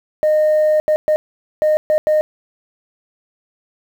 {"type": "tone bursts at uneven times", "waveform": "sine", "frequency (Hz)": 614, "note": "D#5", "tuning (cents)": -23, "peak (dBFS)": -9, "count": 6, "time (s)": [[0.23, 0.8], [0.88, 0.96], [1.08, 1.16], [1.62, 1.77], [1.9, 1.98], [2.07, 2.21]], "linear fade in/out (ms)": 0, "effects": ["tanh soft clip ceiling -9 dBFS", "7-bit"]}